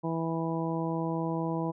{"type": "harmonic tone", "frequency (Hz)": 164.1, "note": "E3", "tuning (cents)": -8, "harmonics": [1, 2, 3, 4, 5, 6], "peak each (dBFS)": [-32, -33, -37, -39, -40, -38], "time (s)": [0.03, 1.72], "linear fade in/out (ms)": 20, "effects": []}